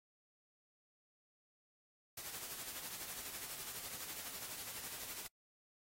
white noise with tremolo, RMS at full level -45 dBFS, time 2.17-5.27 s, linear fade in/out 5 ms, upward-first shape sine, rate 12 Hz, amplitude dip 45%, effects noise-tail reverb RT60 0.1 s tail -25 dB re dry + AAC 48 kbps

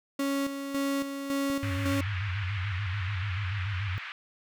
35% pulse tone with tremolo, 277.2 Hz, C#4, in tune, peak -25 dBFS, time 0.19-2.01 s, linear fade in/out 5 ms, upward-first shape square, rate 1.8 Hz, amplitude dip 55%
click, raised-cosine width 3 ms, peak -29 dBFS, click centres 1.501 s
white band-pass noise, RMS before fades -40 dBFS, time 1.63-4.12 s, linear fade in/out 0 ms, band 1200 to 2600 Hz, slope 24 dB/octave
sine tone with vibrato, 96.9 Hz, G2, 20 cents flat, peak -29 dBFS, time 1.63-3.98 s, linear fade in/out 0 ms, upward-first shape square, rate 6.9 Hz, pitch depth 110 cents each way
effects none

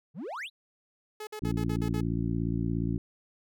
triangle exponential sweep, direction up, 130 to 4186 Hz, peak -33 dBFS, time 0.14-0.5 s, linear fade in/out 50 ms
sawtooth tone bursts, 427 Hz, G#4, 48 cents sharp, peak -33 dBFS, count 7, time 1.2-2.009 s, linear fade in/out 5 ms, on 71 ms, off 52 ms
harmonic tone, 57.1 Hz, A#1, 35 cents flat, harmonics 1 / 2 / 3 / 4 / 5 / 6, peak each -35 / -32 / -32 / -37 / -34 / -39 dBFS, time 1.42-2.98 s, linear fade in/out 5 ms
effects none

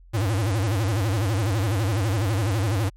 square tone with vibrato, 103.83 Hz, G#2, in tune, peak -21 dBFS, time 0.13-2.9 s, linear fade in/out 20 ms, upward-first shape sine, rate 12 Hz, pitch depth 210 cents each way, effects added 43 Hz sine -46 dBFS peak until 2.96 s + MP3 64 kbps

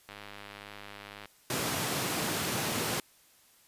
click train, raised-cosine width 0.3 ms, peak -28 dBFS, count 120, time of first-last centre 0.09-1.257 s, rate 102 Hz
pink high-pass noise, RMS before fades -32 dBFS, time 1.5-3 s, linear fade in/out 2 ms, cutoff 110 Hz, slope 24 dB/octave
effects white hiss -62 dBFS RMS until 3.67 s + resampled to 32000 Hz

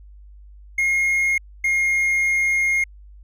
triangle tone pair in turn, 2146 / 2138 Hz, C7 / C7, +43 / +37 cents, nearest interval unison, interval 6 cents, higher first, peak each -15 / -15 dBFS, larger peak neither, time 0.78-1.38 / 1.64-2.84 s, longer second, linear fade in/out 5 ms, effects added 50 Hz sine -41 dBFS peak until 3.23 s

